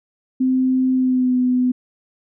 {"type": "tone with pitch glide", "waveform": "sine", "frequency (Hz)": [258.6, 251.2], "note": ["C4", "B3"], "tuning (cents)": [-20, 30], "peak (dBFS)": -14, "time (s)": [0.4, 1.72], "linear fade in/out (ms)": 10, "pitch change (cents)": -50, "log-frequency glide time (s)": [0.94, 1.37], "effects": []}